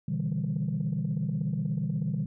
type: chord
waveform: sine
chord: E minor seventh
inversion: second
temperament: just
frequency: 123.61 / 148.33 / 164.81 / 197.78 Hz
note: B2 / D3 / E3 / G3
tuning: +2 / +18 / 0 / +16 cents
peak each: -34 / -30 / -31 / -32 dBFS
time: 0.08-2.26 s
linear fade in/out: 5 ms
effects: tanh soft clip ceiling -21 dBFS